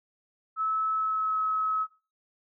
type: tone with pitch glide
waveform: sine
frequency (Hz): 1300 to 1285.1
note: E6 to E6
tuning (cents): -24 to -44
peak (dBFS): -25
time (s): 0.56-1.87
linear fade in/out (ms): 50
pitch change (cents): -20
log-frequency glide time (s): 0.94-1.4
effects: noise-tail reverb RT60 0.4 s tail -19 dB re dry